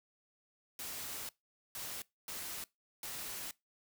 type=noise bursts at uneven times; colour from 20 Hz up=white; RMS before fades=-43 dBFS; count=4; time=0.79-1.29 / 1.75-2.02 / 2.28-2.64 / 3.03-3.51 s; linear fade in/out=2 ms; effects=noise-tail reverb RT60 0.2 s tail -22 dB re dry